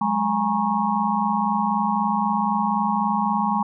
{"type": "tone cluster", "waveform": "sine", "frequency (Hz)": [186, 209.9, 828, 945, 1096], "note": ["F#3", "G#3", "G#5", "A#5", "C#6"], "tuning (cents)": [9, 19, -5, 23, -20], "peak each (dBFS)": [-32, -24, -24, -25, -26], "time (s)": [0.01, 3.63], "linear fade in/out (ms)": 5, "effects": []}